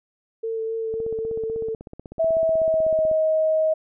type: tone with vibrato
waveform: sine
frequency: 448 Hz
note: A4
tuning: 31 cents sharp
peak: -24 dBFS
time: 0.43-1.75 s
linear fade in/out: 10 ms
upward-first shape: sine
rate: 3.7 Hz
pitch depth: 13 cents each way
type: click train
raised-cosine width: 2 ms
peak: -24 dBFS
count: 36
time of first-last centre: 0.94-3.114 s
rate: 16.1 Hz
type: tone with pitch glide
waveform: sine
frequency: 652 to 630.9 Hz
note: E5 to D#5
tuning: -19 to +24 cents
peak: -17 dBFS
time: 2.19-3.74 s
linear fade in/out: 10 ms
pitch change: -57 cents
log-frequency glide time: 2.32-3.06 s
effects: none